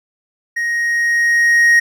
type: tone with level ramp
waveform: triangle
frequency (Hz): 1875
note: A#6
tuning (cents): +10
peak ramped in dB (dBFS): -15 to -5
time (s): 0.56-1.8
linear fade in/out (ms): 10
effects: none